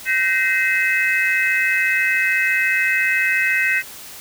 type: tone cluster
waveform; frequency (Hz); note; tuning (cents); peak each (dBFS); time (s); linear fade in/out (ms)
sine; 1539 / 1879 / 2065 / 2572; G6 / A#6 / C7 / E7; -32 / +13 / -23 / -43; -21; 0.05-3.83; 50
effects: white hiss -37 dBFS RMS until 4.2 s